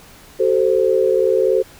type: chord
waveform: sine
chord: F# diminished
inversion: none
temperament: equal with one note detuned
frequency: 378.9 / 440 / 523.3 Hz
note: F#4 / A4 / C5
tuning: +41 / 0 / 0 cents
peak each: -17 dBFS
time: 0.39-1.63 s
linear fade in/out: 20 ms
effects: pink hiss -44 dBFS RMS until 1.79 s